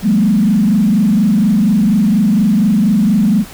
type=tone with frequency modulation; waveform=sine; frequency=208.2 Hz; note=G#3; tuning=5 cents sharp; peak=-8 dBFS; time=0.02-3.45 s; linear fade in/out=50 ms; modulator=24.2 Hz; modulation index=1.2; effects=pink hiss -34 dBFS RMS until 3.53 s